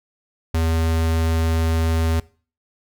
square tone, 81.5 Hz, E2, 19 cents flat, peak -18 dBFS, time 0.54-2.2 s, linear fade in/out 5 ms, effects noise-tail reverb RT60 0.4 s tail -21 dB re dry

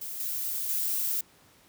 violet noise with level steps, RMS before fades -37 / -32 / -29 dBFS, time 0.01-1.21 s, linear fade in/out 5 ms, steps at 0.2 / 0.69 s, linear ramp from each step 2 ms, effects pink hiss -59 dBFS RMS until 1.68 s + high-pass 80 Hz 12 dB/octave

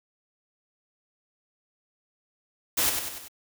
white noise with echo, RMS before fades -24 dBFS, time 2.77-2.9 s, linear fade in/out 10 ms, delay 96 ms, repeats 4, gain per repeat -5 dB, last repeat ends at 3.284 s, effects none

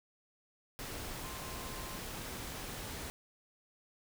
sine tone in noise, 1046.5 Hz, C6, in tune, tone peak -51 dBFS, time 1.24-1.98 s, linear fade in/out 0 ms, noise pink, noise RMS -43 dBFS, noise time 0.79-3.1 s, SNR -11 dB, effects none

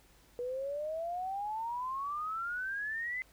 sine exponential sweep, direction up, 481.6 to 2054 Hz, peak -34 dBFS, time 0.39-3.22 s, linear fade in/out 0 ms, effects added 50 Hz sine -65 dBFS peak until 3.32 s + pink hiss -64 dBFS RMS until 3.32 s

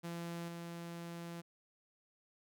sawtooth tone with level steps, 170 Hz, F3, 46 cents flat, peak -37 / -40 dBFS, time 0.03-1.42 s, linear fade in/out 20 ms, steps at 0.48 s, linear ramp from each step 2 ms, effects none

